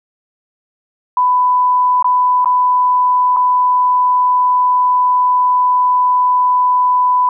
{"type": "tone with dropouts", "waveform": "sine", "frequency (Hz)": 997, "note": "B5", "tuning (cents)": 16, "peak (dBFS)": -9, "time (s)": [1.17, 7.29], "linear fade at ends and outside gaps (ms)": 2, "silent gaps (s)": [[2.026, 2.044], [2.446, 2.457], [3.364, 3.368]], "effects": []}